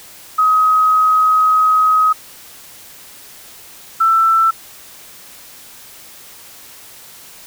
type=tone pair in turn; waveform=sine; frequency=1265 / 1331 Hz; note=D#6 / E6; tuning=+28 / +16 cents; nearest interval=minor second; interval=88 cents; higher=second; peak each=-9 dBFS; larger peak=neither; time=0.38-2.13 / 4-4.51 s; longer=first; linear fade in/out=10 ms; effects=white hiss -39 dBFS RMS until 7.46 s